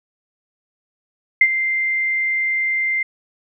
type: tone with ADSR envelope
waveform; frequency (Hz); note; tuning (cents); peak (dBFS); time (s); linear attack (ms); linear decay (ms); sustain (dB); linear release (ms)
sine; 2090; C7; -2; -6; 1.41-3.03; 4; 57; -11; 6
effects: none